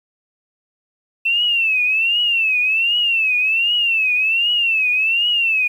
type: tone with vibrato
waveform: sine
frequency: 2676 Hz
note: E7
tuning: 25 cents sharp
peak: -14 dBFS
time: 1.25-5.68 s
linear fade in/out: 10 ms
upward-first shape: triangle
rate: 1.3 Hz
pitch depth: 160 cents each way
effects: 8-bit